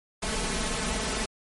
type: noise with comb filter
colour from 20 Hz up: pink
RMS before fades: -29 dBFS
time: 0.22-1.26 s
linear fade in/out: 10 ms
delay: 4.6 ms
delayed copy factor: +0.85
effects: MP3 48 kbps